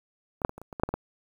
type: clicks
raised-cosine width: 1 ms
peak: -24 / -6 / -22 / -28 / -29 / -26 / -19 / -7 / -19 / -14 dBFS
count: 10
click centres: 0.418 / 0.449 / 0.494 / 0.58 / 0.616 / 0.728 / 0.798 / 0.835 / 0.89 / 0.94 s
effects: 8-bit